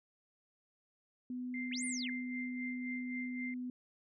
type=tone; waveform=sine; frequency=249.8 Hz; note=B3; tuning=20 cents sharp; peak=-38 dBFS; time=1.3-3.7 s; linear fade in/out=2 ms
type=tone with tremolo; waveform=sine; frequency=2093 Hz; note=C7; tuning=in tune; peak=-40 dBFS; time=1.54-3.54 s; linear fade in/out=2 ms; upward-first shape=sine; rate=3.8 Hz; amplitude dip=65%
type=linear two-way sweep; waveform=sine; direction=up then down; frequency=1488 to 9620 to 1488 Hz; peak=-39 dBFS; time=1.71-2.1 s; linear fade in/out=10 ms; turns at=1.85 s
effects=none